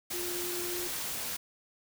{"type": "tone in noise", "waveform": "sine", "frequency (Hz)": 352.9, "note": "F4", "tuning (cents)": 18, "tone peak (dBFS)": -37, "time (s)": [0.13, 0.88], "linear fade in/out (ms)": 10, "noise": "white", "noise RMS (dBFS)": -36, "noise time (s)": [0.1, 1.37], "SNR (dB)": -4, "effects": []}